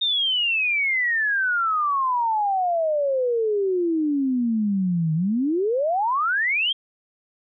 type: exponential two-way sweep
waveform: sine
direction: down then up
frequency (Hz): 3700 to 154.4 to 3280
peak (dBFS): -19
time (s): 0.01-6.73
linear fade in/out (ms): 10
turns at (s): 5.14
effects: none